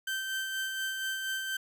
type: tone with tremolo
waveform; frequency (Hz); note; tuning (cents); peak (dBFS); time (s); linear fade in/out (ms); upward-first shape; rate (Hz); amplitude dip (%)
30% pulse; 1553; G6; -17; -28; 0.07-1.57; 5; sine; 4.2; 35
effects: none